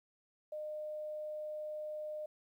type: tone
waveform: sine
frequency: 609 Hz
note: D#5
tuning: 37 cents flat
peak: -39 dBFS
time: 0.52-2.26 s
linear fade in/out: 5 ms
effects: 12-bit